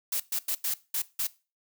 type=noise bursts at uneven times; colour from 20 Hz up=blue; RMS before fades=-29 dBFS; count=6; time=0.12-0.2 / 0.32-0.39 / 0.48-0.55 / 0.64-0.74 / 0.94-1.02 / 1.19-1.27 s; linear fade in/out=5 ms; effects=noise-tail reverb RT60 0.3 s tail -19 dB re dry